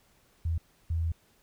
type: tone bursts at uneven times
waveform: sine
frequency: 82.41 Hz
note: E2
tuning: in tune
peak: -26 dBFS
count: 2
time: 0.45-0.58 / 0.9-1.12 s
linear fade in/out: 5 ms
effects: pink hiss -65 dBFS RMS until 1.42 s